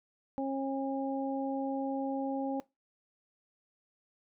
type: harmonic tone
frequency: 271.1 Hz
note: C#4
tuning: 38 cents flat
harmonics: 1 / 2 / 3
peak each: -33 / -36 / -38 dBFS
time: 0.38-2.6 s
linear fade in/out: 0 ms
effects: noise-tail reverb RT60 0.2 s tail -20 dB re dry